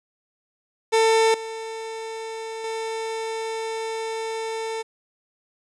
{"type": "tone with level steps", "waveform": "30% pulse", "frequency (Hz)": 447.2, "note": "A4", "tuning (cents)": 28, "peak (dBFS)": [-13, -28, -24], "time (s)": [0.92, 4.83], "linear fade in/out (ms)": 20, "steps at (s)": [1.34, 2.64], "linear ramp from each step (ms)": 2, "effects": ["resampled to 22050 Hz", "9-bit"]}